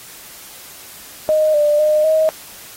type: tone with pitch steps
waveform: sine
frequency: 619 / 593 / 610 / 631 Hz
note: D#5 / D5 / D#5 / D#5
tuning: -9 / +17 / -34 / +24 cents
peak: -11 dBFS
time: 1.29-2.29 s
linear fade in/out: 0 ms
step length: 250 ms
effects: white hiss -38 dBFS RMS until 2.76 s + AAC 48 kbps